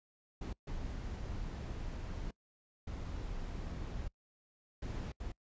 brown noise bursts at uneven times, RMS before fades -41 dBFS, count 5, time 0.41-0.53 / 0.67-2.31 / 2.87-4.08 / 4.82-5.12 / 5.2-5.32 s, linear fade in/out 5 ms, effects noise-tail reverb RT60 0.1 s tail -24 dB re dry + resampled to 16000 Hz

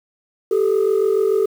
sine tone pair together, 390 / 436.9 Hz, G4 / A4, -9 / -12 cents, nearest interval major second, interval 197 cents, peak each -15 dBFS, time 0.51-1.46 s, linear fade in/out 5 ms, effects tanh soft clip ceiling -11 dBFS + 7-bit

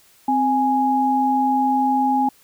sine tone pair together, 261.4 / 830.6 Hz, C4 / G#5, -1 / 0 cents, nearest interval octave + minor sixth, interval 2001 cents, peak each -20 / -17 dBFS, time 0.28-2.29 s, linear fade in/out 5 ms, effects white hiss -54 dBFS RMS until 2.43 s

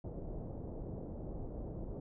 pink low-pass noise, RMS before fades -43 dBFS, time 0.04-2 s, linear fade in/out 5 ms, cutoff 610 Hz, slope 24 dB/octave, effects none

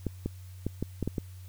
clicks, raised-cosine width 3 ms, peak -17 dBFS, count 7, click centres 0.067 / 0.26 / 0.666 / 0.826 / 1.027 / 1.076 / 1.182 s, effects added 92 Hz sine -43 dBFS peak until 1.48 s + white hiss -59 dBFS RMS until 1.48 s

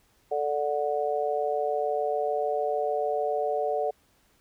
sine chord, D major, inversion second, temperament just, 440.5 / 587.3 / 734.2 Hz, A4 / D5 / F#5, +2 / 0 / -14 cents, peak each -29 dBFS, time 0.31-3.91 s, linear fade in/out 10 ms, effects pink hiss -65 dBFS RMS until 4.4 s

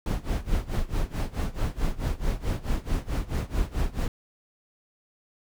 brown noise with tremolo, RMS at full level -24 dBFS, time 0.06-4.08 s, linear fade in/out 2 ms, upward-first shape sine, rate 4.6 Hz, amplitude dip 90%, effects none

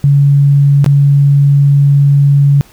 sine tone with dropouts, 141.4 Hz, C#3, 35 cents sharp, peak -4 dBFS, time 0.04-2.61 s, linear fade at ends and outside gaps 0 ms, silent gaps 0.844-0.862 s, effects pink hiss -43 dBFS RMS until 2.72 s

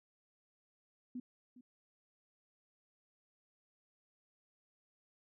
sine tone with echo, 249.1 Hz, B3, 15 cents sharp, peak -40 dBFS, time 1.15-1.2 s, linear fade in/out 5 ms, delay 410 ms, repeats 1, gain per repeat -15 dB, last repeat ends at 1.61 s, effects none

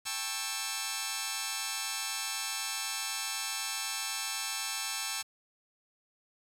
5% pulse chord, A dominant seventh, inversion third, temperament just, 792 / 880 / 1100 / 1320 Hz, G5 / A5 / C#6 / E6, +18 / 0 / -14 / +2 cents, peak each -28 dBFS, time 0.05-5.23 s, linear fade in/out 20 ms, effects low-pass 11000 Hz 12 dB/octave + 9-bit

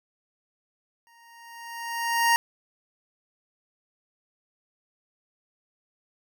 25% pulse tone with exponential growth, 932.3 Hz, A#5, in tune, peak -13 dBFS, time 1.07-2.36 s, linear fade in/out 0 ms, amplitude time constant 280 ms, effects none

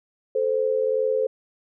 sine tone pair together, 437.6 / 520 Hz, A4 / C5, -9 / -11 cents, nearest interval minor third, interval 298 cents, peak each -23 / -22 dBFS, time 0.35-1.27 s, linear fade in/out 5 ms, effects none

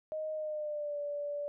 sine tone with pitch glide, 622.3 to 580.6 Hz, D#5 to D5, 0 to -20 cents, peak -34 dBFS, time 0.12-1.48 s, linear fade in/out 0 ms, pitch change -120 cents, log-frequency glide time 0.33-0.99 s, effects none

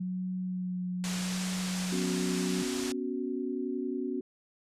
sine tone with vibrato, 182.6 Hz, F#3, 23 cents flat, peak -31 dBFS, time 0-2.63 s, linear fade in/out 10 ms, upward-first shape sine, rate 0.81 Hz, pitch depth 16 cents each way
white low-pass noise, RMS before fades -39 dBFS, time 1.04-2.92 s, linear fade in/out 0 ms, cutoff 8300 Hz, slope 24 dB/octave
sine chord, B suspended second, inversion none, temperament just, 246.9 / 277.8 / 370.4 Hz, B3 / C#4 / F#4, 0 / +4 / +2 cents, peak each -35 dBFS, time 1.92-4.21 s, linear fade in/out 5 ms
effects resampled to 32000 Hz

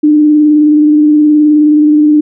sine tone with vibrato, 300.6 Hz, D4, 40 cents sharp, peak -3 dBFS, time 0.03-2.21 s, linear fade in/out 10 ms, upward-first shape square, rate 19 Hz, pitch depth 19 cents each way, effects none

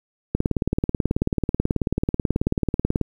click train, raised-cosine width 3 ms, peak -7 dBFS, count 50, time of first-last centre 0.35-3.013 s, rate 18.4 Hz, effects 8-bit

